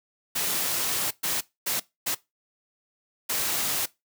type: noise bursts at uneven times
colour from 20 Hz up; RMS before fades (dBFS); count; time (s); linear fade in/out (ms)
white; -27; 5; 0.35-1.11 / 1.23-1.41 / 1.66-1.8 / 2.06-2.15 / 3.29-3.86; 10
effects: noise-tail reverb RT60 0.2 s tail -20 dB re dry + high-pass 100 Hz 12 dB/octave